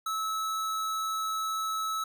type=tone; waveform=square; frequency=1301 Hz; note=E6; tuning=23 cents flat; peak=-30 dBFS; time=0.06-2.04 s; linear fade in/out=5 ms; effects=none